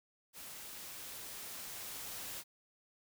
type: noise with level ramp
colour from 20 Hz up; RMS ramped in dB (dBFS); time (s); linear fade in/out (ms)
white; -49 to -44; 0.33-2.44; 50
effects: none